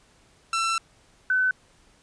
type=tone pair in turn; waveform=sawtooth / sine; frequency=1341 / 1512.2 Hz; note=E6 / F#6; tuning=+29 / +37 cents; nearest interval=major second; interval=208 cents; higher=second; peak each=-19 / -19 dBFS; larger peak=neither; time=0.53-0.78 / 1.3-1.51 s; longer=first; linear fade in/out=2 ms; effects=pink hiss -59 dBFS RMS until 2.02 s + resampled to 22050 Hz